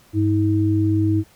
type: tone pair together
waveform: sine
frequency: 100.9 / 319.5 Hz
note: G#2 / D#4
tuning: -49 / +46 cents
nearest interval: octave + minor sixth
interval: 1995 cents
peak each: -18 / -18 dBFS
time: 0.13-1.24 s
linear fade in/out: 50 ms
effects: pink hiss -53 dBFS RMS until 1.35 s